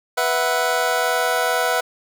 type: chord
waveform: 25% pulse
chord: B suspended fourth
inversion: none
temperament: just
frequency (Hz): 493.9 / 658.5 / 740.8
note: B4 / E5 / F#5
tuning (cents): 0 / -2 / +2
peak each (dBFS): -19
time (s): 0.17-1.81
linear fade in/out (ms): 10
effects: none